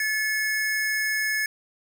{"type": "tone pair together", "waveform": "square", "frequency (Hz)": [1727.3, 2181], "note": ["A6", "C#7"], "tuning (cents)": [-32, -29], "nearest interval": "major third", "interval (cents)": 403, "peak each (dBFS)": [-25, -30], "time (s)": [0, 1.46], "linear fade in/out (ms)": 2, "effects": []}